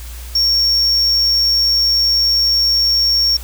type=tone; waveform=triangle; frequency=5510 Hz; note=F8; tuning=24 cents flat; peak=-10 dBFS; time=0.35-3.37 s; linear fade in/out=5 ms; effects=added 60 Hz sine -28 dBFS peak until 3.43 s + white hiss -37 dBFS RMS until 3.43 s